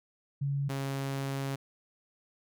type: tone pair in turn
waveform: sine / sawtooth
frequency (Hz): 140.1 / 136.82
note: C#3 / C#3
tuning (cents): +19 / -22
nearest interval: unison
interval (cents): 41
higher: first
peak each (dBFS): -28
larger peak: neither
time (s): 0.41-0.69 / 0.69-1.56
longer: second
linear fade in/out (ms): 10
effects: none